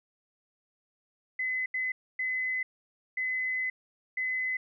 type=tone bursts at uneven times; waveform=sine; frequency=2027 Hz; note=B6; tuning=45 cents sharp; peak=-28 dBFS; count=5; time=1.39-1.66 / 1.74-1.92 / 2.19-2.63 / 3.17-3.7 / 4.17-4.57 s; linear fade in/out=5 ms; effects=none